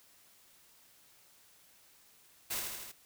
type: noise with echo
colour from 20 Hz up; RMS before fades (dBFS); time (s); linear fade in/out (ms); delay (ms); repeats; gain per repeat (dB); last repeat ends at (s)
white; -36; 2.5-2.6; 10; 80; 4; -3; 2.92
effects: white hiss -63 dBFS RMS until 3.05 s